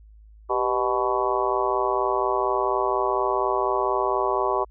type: harmonic tone with a mistuned harmonic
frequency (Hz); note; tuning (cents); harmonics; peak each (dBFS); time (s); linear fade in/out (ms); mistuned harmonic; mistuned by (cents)
124.2; B2; +10; 3 / 4 / 5 / 6 / 7 / 8 / 9; -26 / -31 / -28 / -31 / -29 / -27 / -28; 0.49-4.65; 20; 3; +84
effects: added 53 Hz sine -46 dBFS peak until 4.7 s